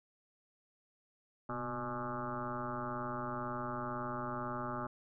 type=tone with frequency modulation; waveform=sine; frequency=725 Hz; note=F#5; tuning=35 cents flat; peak=-36 dBFS; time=1.49-4.87 s; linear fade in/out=5 ms; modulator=119 Hz; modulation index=5.4; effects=none